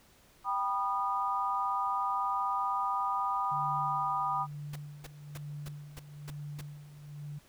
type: chord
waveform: sine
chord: G augmented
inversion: none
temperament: just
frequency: 784 / 980 / 1225 Hz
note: G5 / B5 / D#6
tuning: 0 / -14 / -27 cents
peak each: -35 / -33 / -32 dBFS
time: 0.44-4.47 s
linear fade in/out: 50 ms
type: tone with tremolo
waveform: sine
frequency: 146.5 Hz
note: D3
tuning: 4 cents flat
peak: -38 dBFS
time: 3.51-7.39 s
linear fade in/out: 10 ms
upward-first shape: sine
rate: 1.1 Hz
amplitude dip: 70%
type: noise bursts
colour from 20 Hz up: pink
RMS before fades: -45 dBFS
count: 7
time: 4.73-6.613 s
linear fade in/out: 5 ms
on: 29 ms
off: 280 ms
effects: pink hiss -62 dBFS RMS until 7.48 s